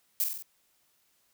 violet noise with echo, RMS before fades -27 dBFS, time 0.2-0.24 s, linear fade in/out 0 ms, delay 46 ms, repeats 4, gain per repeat -4 dB, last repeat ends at 0.424 s, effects white hiss -70 dBFS RMS until 1.33 s

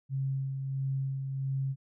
sine tone with tremolo, 135.1 Hz, C#3, 44 cents flat, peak -28 dBFS, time 0.09-1.76 s, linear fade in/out 50 ms, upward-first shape sine, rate 1.5 Hz, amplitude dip 40%, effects none

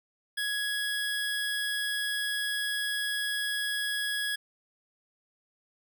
25% pulse tone, 1670 Hz, G#6, 9 cents sharp, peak -25 dBFS, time 0.37-4.36 s, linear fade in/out 10 ms, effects none

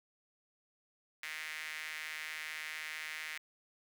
sawtooth tone with high-pass filter, 155.56 Hz, D#3, in tune, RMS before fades -43 dBFS, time 1.23-3.38 s, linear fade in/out 2 ms, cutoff 2000 Hz, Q 3.6, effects none

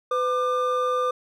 triangle tone pair together, 503.3 / 1197 Hz, B4 / D6, +33 / +33 cents, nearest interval octave + minor third, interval 1500 cents, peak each -22 dBFS, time 0.11-1.11 s, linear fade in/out 5 ms, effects none

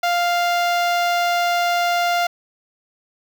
sawtooth tone with notch filter, 698.5 Hz, F5, in tune, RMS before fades -19 dBFS, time 0.03-2.27 s, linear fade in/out 5 ms, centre 9700 Hz, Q 0.74, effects none

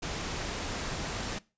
pink noise, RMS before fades -35 dBFS, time 0.02-1.39 s, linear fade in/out 10 ms, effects noise-tail reverb RT60 0.3 s tail -21 dB re dry + resampled to 16000 Hz

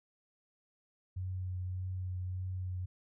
sine tone with vibrato, 92 Hz, F#2, 9 cents flat, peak -35 dBFS, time 1.16-2.86 s, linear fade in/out 10 ms, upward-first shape triangle, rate 1.7 Hz, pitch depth 18 cents each way, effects none

